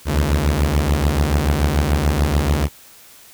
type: beating tone pair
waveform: sawtooth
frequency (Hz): 69.3 / 76.2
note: C#2 / D#2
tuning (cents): 0 / -36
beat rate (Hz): 6.9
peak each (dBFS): -14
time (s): 0.05-2.69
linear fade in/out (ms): 50
effects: white hiss -45 dBFS RMS until 3.33 s